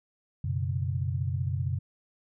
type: chord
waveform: sine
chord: F# suspended fourth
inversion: none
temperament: just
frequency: 92.5 / 123.33 / 138.75 Hz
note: F#2 / B2 / C#3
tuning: 0 / -2 / +2 cents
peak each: -30 / -32 / -32 dBFS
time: 0.44-1.79 s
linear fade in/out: 5 ms
effects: none

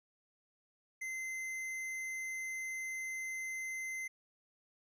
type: tone with tanh clipping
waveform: sine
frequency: 2067 Hz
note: C7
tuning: 22 cents flat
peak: -40 dBFS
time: 1.01-4.08 s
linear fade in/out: 10 ms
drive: 13 dB
effects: none

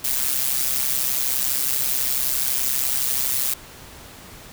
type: noise with amplitude modulation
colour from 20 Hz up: blue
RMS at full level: -19 dBFS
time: 0.04-3.54 s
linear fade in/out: 5 ms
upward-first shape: sine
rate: 132 Hz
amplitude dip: 75%
effects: pink hiss -42 dBFS RMS until 4.52 s

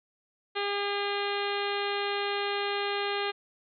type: harmonic tone with a mistuned harmonic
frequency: 404.5 Hz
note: G#4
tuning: 46 cents flat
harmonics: 1 / 2 / 3 / 4 / 5 / 6 / 7 / 8 / 9 / 10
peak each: -32 / -35 / -37 / -38 / -39 / -40 / -40 / -41 / -42 / -42 dBFS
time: 0.55-3.32 s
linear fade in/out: 20 ms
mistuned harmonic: 10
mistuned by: +38 cents
effects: none

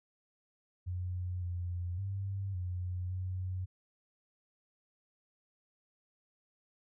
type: tone with pitch steps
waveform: sine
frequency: 90.3 / 88.3 / 97.8 / 90.2 / 92.3 Hz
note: F#2 / F2 / G2 / F#2 / F#2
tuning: -42 / +20 / -4 / -44 / -4 cents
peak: -34 dBFS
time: 0.86-3.66 s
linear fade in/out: 20 ms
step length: 560 ms
effects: none

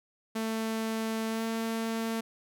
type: tone with pitch glide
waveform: sawtooth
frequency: 222.5 to 225.6 Hz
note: A3 to A3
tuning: +20 to +44 cents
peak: -26 dBFS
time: 0.35-2.21 s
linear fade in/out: 10 ms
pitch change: +24 cents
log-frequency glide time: 1.28-1.46 s
effects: none

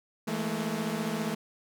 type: tone cluster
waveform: sawtooth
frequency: 164.3 / 212.9 / 227.8 Hz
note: E3 / G#3 / A#3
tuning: -5 / +43 / -40 cents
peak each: -32 / -29 / -30 dBFS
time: 0.27-1.35 s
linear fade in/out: 10 ms
effects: none

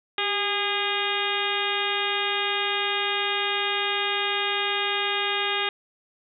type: harmonic tone with a mistuned harmonic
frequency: 408.6 Hz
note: G#4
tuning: 28 cents flat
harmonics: 1 / 2 / 3 / 4 / 5 / 6 / 7 / 8 / 9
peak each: -32 / -32 / -32 / -32 / -32 / -32 / -32 / -32 / -32 dBFS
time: 0.18-5.69 s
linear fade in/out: 2 ms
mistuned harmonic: 1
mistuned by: -55 cents
effects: none

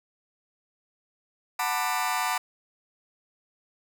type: chord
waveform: sawtooth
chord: B minor seventh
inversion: second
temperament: just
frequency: 740.8 / 889 / 987.8 / 1185.3 Hz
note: F#5 / A5 / B5 / D6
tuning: +2 / +18 / 0 / +16 cents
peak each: -27 dBFS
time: 1.59-2.38 s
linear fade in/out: 5 ms
effects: none

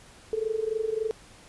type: tone with amplitude modulation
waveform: sine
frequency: 440 Hz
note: A4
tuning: in tune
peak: -22 dBFS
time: 0.33-1.11 s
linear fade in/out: 0 ms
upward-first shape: sine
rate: 23.6 Hz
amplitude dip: 85%
effects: pink hiss -52 dBFS RMS until 1.48 s + resampled to 24000 Hz

